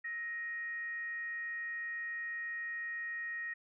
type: tone with frequency modulation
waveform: sine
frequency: 1874 Hz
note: A#6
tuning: 9 cents sharp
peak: -37 dBFS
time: 0.04-3.54 s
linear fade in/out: 10 ms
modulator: 565 Hz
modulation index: 0.2
effects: none